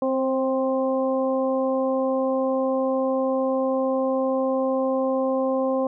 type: harmonic tone with a mistuned harmonic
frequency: 262.3 Hz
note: C4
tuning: 4 cents sharp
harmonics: 1 / 2 / 3 / 4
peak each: -25 / -22 / -32 / -32 dBFS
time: 0.02-5.87 s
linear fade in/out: 2 ms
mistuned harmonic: 2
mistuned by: +15 cents
effects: none